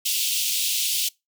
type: high-pass noise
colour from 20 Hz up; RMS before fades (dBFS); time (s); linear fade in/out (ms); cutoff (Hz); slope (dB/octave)
pink; -24; 0.05-1.09; 10; 2700; 48
effects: noise-tail reverb RT60 0.2 s tail -23 dB re dry